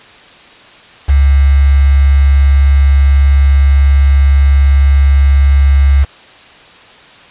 sine tone with quantisation, 69.3 Hz, C#2, in tune, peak -4 dBFS, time 1.08-6.05 s, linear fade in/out 20 ms, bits 4, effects white hiss -38 dBFS RMS until 7.3 s + resampled to 8000 Hz

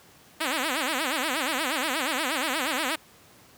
5% pulse tone with vibrato, 285.1 Hz, C#4, 49 cents sharp, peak -14 dBFS, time 0.4-2.96 s, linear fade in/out 10 ms, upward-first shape sine, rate 8.4 Hz, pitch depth 240 cents each way, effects pink hiss -54 dBFS RMS until 3.57 s + high-pass 100 Hz 12 dB/octave

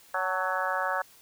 harmonic tone with a mistuned harmonic, 186.6 Hz, F#3, 15 cents sharp, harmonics 3 / 4 / 5 / 6 / 7 / 8 / 9, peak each -34 / -34 / -34 / -34 / -34 / -34 / -34 dBFS, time 0.14-1.02 s, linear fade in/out 5 ms, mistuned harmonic 5, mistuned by -51 cents, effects white hiss -56 dBFS RMS until 1.21 s

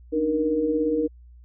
sine tone cluster, 291.3 / 308.5 / 471.6 Hz, D4 / D#4 / A#4, -14 / -15 / +20 cents, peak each -30 / -24 / -23 dBFS, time 0.12-1.08 s, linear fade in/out 20 ms, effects added 60 Hz sine -45 dBFS peak until 1.44 s

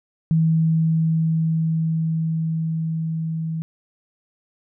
sine tone with level ramp, 161.4 Hz, E3, 36 cents flat, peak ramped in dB -14 to -23 dBFS, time 0.31-3.62 s, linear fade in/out 0 ms, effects none

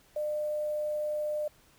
sine tone with quantisation, 602 Hz, D5, 43 cents sharp, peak -29 dBFS, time 0.16-1.48 s, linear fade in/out 5 ms, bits 9, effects pink hiss -62 dBFS RMS until 1.78 s

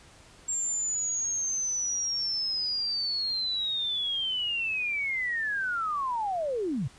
sine linear sweep, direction down, 7459 to 109.4 Hz, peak -27 dBFS, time 0.48-6.88 s, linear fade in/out 10 ms, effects pink hiss -54 dBFS RMS until 6.98 s + resampled to 22050 Hz

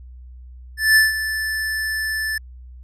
square tone with ADSR envelope, 1754 Hz, A6, 6 cents flat, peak -10 dBFS, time 0.77-2.38 s, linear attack 190 ms, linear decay 160 ms, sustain -12 dB, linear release 4 ms, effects added 62 Hz sine -37 dBFS peak until 2.83 s + resampled to 32000 Hz

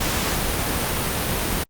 pink noise, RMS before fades -23 dBFS, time 0-1.64 s, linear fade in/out 10 ms, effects Opus 48 kbps

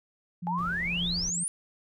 sine tone with tremolo, 174.61 Hz, F3, in tune, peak -30 dBFS, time 0.42-1.44 s, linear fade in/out 10 ms, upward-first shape triangle, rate 2 Hz, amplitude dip 65%
sine exponential sweep, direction up, 823 to 9956 Hz, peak -28 dBFS, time 0.47-1.48 s, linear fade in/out 0 ms
brown noise, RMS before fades -41 dBFS, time 0.57-1.31 s, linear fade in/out 20 ms
effects none

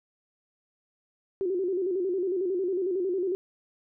sine tone with vibrato, 370 Hz, F#4, in tune, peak -25 dBFS, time 1.41-3.35 s, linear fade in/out 0 ms, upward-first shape square, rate 11 Hz, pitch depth 82 cents each way, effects none

